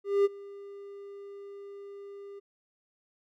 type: tone with ADSR envelope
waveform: triangle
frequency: 400.5 Hz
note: G4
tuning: 37 cents sharp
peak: -17 dBFS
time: 0.04-2.4 s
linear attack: 210 ms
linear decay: 27 ms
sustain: -23 dB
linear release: 16 ms
effects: none